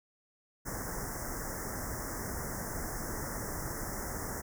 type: band-stop noise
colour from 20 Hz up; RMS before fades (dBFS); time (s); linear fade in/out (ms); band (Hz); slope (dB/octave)
pink; -38; 0.65-4.42; 20; 2000 to 5300; 96
effects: none